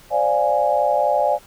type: chord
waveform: sine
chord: D half-diminished seventh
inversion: third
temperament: equal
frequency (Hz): 523.3 / 587.3 / 698.5 / 830.6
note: C5 / D5 / F5 / Ab5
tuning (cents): 0 / 0 / 0 / 0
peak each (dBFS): -24 / -19 / -22 / -20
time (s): 0.1-1.39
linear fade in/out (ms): 50
effects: pink hiss -48 dBFS RMS until 1.46 s